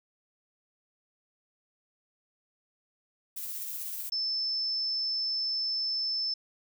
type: noise with tremolo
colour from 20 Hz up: violet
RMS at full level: -36 dBFS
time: 3.36-4.1 s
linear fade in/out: 10 ms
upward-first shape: sine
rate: 16 Hz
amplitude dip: 25%
type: tone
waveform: sine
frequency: 5274 Hz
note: E8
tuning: in tune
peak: -28 dBFS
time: 4.12-6.34 s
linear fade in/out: 5 ms
effects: none